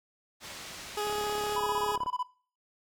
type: low-pass noise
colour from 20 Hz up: white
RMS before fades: -44 dBFS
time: 0.4-1.59 s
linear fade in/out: 50 ms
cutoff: 5700 Hz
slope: 12 dB/octave
type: tone with vibrato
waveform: 20% pulse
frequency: 417.7 Hz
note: G#4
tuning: 10 cents sharp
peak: -25 dBFS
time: 0.97-1.96 s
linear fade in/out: 5 ms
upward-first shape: sine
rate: 15 Hz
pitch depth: 10 cents each way
type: click train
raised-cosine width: 1 ms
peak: -27 dBFS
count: 36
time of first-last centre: 1.07-2.062 s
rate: 35.3 Hz
type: tone bursts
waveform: triangle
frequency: 994 Hz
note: B5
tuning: 11 cents sharp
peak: -27 dBFS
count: 11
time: 1.56-2.229 s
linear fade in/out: 5 ms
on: 39 ms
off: 24 ms
effects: noise-tail reverb RT60 0.4 s tail -19 dB re dry